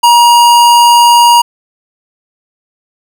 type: tone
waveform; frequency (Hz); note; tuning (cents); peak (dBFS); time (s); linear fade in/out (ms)
square; 950; A#5; +33; -3; 0.03-1.42; 10
effects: none